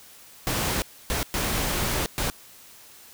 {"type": "noise bursts at uneven times", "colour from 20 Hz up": "pink", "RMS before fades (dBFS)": -26, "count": 4, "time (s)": [[0.47, 0.82], [1.1, 1.23], [1.34, 2.06], [2.18, 2.3]], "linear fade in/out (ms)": 0, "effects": ["white hiss -49 dBFS RMS until 3.13 s"]}